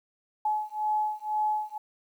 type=beating tone pair; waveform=sine; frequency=851 / 853 Hz; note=G#5 / G#5; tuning=+42 / +46 cents; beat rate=2 Hz; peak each=-29 dBFS; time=0.45-1.78 s; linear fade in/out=5 ms; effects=10-bit